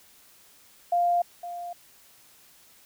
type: tone with echo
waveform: sine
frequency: 699 Hz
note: F5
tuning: 1 cent sharp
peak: -20 dBFS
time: 0.92-1.22 s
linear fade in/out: 5 ms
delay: 510 ms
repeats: 1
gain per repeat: -13 dB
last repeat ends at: 1.73 s
effects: white hiss -56 dBFS RMS until 2.85 s